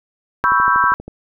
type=chord; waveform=sine; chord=C# half-diminished seventh; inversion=third; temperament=equal; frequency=987.8 / 1108.7 / 1318.5 / 1568 Hz; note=B5 / C#6 / E6 / G6; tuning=0 / 0 / 0 / 0 cents; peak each=-17 dBFS; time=0.44-0.94 s; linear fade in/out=0 ms
type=click train; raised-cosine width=2 ms; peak=-18 dBFS; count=9; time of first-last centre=0.44-1.08 s; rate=12.5 Hz
effects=none